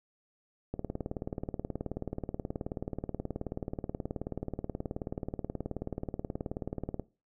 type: click train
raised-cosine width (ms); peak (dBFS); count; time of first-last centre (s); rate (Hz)
2; -21; 118; 0.74-6.997; 18.7
effects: noise-tail reverb RT60 0.3 s tail -19 dB re dry